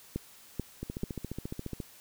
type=two click trains; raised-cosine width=3 ms; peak=-23 / -19 dBFS; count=15 / 3; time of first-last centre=0.83-1.802 / 0.16-1.033 s; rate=14.4 / 2.29 Hz; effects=white hiss -55 dBFS RMS until 2 s